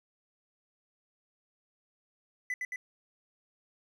triangle tone with echo, 2000 Hz, B6, 21 cents sharp, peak -29 dBFS, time 2.5-2.54 s, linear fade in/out 2 ms, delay 110 ms, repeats 2, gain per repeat -2 dB, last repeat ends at 2.76 s, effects none

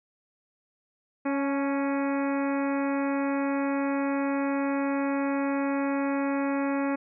harmonic tone with a mistuned harmonic, 277.2 Hz, C#4, in tune, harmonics 1 / 2 / 3 / 4 / 5 / 6 / 7 / 8 / 9, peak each -26 / -32 / -36 / -38 / -40 / -42 / -43 / -44 / -45 dBFS, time 1.25-6.96 s, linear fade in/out 10 ms, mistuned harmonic 3, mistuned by +29 cents, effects none

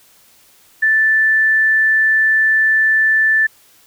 sine tone, 1760 Hz, A6, in tune, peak -10 dBFS, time 0.82-3.47 s, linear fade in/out 10 ms, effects white hiss -50 dBFS RMS until 3.86 s

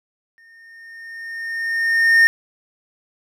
triangle tone with exponential growth, 1829 Hz, A#6, 33 cents flat, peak -6 dBFS, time 0.38-2.27 s, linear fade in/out 0 ms, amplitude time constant 410 ms, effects none

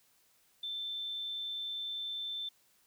sine tone, 3545 Hz, A7, 12 cents sharp, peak -36 dBFS, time 0.63-2.49 s, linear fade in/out 5 ms, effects white hiss -69 dBFS RMS until 2.86 s

